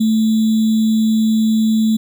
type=tone with sample-and-hold; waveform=sine; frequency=220 Hz; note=A3; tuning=in tune; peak=-11 dBFS; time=0-1.97 s; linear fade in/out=10 ms; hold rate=3675 Hz; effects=none